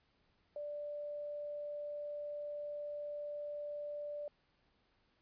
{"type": "tone", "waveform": "sine", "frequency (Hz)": 587.3, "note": "D5", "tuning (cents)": 0, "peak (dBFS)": -40, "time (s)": [0.56, 4.28], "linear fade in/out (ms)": 2, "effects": ["pink hiss -75 dBFS RMS until 5.21 s", "resampled to 11025 Hz"]}